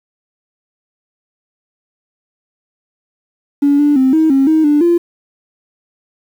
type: tone with pitch steps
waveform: triangle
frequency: 284.8 / 292.3 / 262.1 / 317.3 / 270.7 / 315.6 / 294.6 / 343.7 Hz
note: C#4 / D4 / C4 / D#4 / C#4 / D#4 / D4 / F4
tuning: +47 / -8 / +3 / +34 / -41 / +25 / +6 / -28 cents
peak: -4 dBFS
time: 3.62-4.98 s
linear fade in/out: 10 ms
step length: 170 ms
effects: tanh soft clip ceiling -5 dBFS + 7-bit